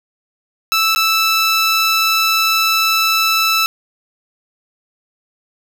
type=tone with dropouts; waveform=15% pulse; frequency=1318.5 Hz; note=E6; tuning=in tune; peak=-6 dBFS; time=0.72-3.66 s; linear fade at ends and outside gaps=0 ms; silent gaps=0.949-0.96 s; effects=none